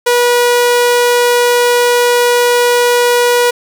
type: tone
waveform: sawtooth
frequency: 484.7 Hz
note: B4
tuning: 32 cents flat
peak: -4 dBFS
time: 0.06-3.51 s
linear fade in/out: 10 ms
effects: none